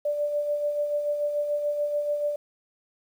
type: tone with tremolo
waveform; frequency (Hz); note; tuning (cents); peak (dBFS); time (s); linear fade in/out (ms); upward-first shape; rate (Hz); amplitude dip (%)
sine; 587.3; D5; 0; -22; 0.05-2.36; 5; sine; 6.9; 45
effects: 9-bit